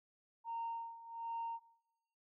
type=tone with tremolo; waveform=sine; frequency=922 Hz; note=A#5; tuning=19 cents flat; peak=-37 dBFS; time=0.44-1.6 s; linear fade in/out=50 ms; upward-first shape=sine; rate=1.3 Hz; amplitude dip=80%; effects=noise-tail reverb RT60 0.9 s tail -22 dB re dry + tanh soft clip ceiling -35 dBFS